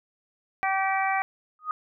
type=harmonic tone; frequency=385.9 Hz; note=G4; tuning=27 cents flat; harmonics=2 / 3 / 4 / 5 / 6; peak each=-25 / -31 / -33 / -31 / -31 dBFS; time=0.63-1.22 s; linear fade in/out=0 ms
type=tone with exponential growth; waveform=sine; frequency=1244.5 Hz; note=D#6; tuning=in tune; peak=-21 dBFS; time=1.59-1.71 s; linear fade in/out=1 ms; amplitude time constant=25 ms
effects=none